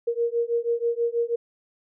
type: beating tone pair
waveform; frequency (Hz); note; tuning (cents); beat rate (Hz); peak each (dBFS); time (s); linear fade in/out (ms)
sine; 466.2 / 472.4; A#4 / A#4; 0 / +23; 6.2; -25; 0.07-1.36; 10
effects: none